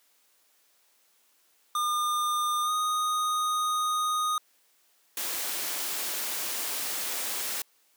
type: tone with pitch glide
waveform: square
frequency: 1210 to 1239.7 Hz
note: D#6 to D#6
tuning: -49 to -7 cents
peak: -26 dBFS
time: 1.75-4.38 s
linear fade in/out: 2 ms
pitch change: +42 cents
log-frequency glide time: 2.63-2.71 s
type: noise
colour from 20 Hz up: white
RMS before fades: -32 dBFS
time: 5.17-7.62 s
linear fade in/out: 2 ms
effects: white hiss -66 dBFS RMS until 7.96 s + high-pass 300 Hz 12 dB/octave